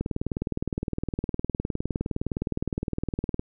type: click train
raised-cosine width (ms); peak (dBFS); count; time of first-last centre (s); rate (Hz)
3; -14; 67; 0.01-3.395; 19.5
effects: none